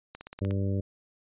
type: click train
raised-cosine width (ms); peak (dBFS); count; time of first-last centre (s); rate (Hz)
0.3; -25; 7; 0.15-0.509; 16.7
type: harmonic tone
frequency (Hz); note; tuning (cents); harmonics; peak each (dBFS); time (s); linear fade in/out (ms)
98; G2; 0; 1 / 2 / 3 / 4 / 5 / 6; -27 / -33 / -37 / -39 / -41 / -43; 0.41-0.81; 10
effects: resampled to 8000 Hz